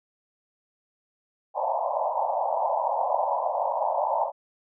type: band-pass noise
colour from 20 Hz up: white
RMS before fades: -26 dBFS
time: 1.54-4.32 s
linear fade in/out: 50 ms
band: 550 to 980 Hz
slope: 96 dB/octave
effects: none